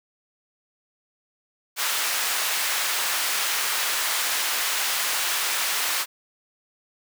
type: high-pass noise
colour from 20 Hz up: pink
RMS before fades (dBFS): -25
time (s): 1.76-6.06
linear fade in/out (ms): 50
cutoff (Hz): 1200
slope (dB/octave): 12
effects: none